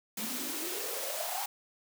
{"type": "noise with high-pass filter sweep", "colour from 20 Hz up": "white", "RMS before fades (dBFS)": -36, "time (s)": [0.17, 1.46], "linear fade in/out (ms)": 5, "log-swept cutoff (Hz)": [200, 840], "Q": 9.7, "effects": []}